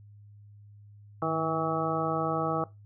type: harmonic tone with a mistuned harmonic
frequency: 161.6 Hz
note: E3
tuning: 34 cents flat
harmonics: 1 / 2 / 3 / 4 / 5 / 7 / 8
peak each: -34 / -34 / -34 / -34 / -34 / -34 / -34 dBFS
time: 1.22-2.64 s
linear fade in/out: 2 ms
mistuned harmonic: 1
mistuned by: -50 cents
effects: noise-tail reverb RT60 0.2 s tail -18 dB re dry + added 103 Hz sine -49 dBFS peak until 2.85 s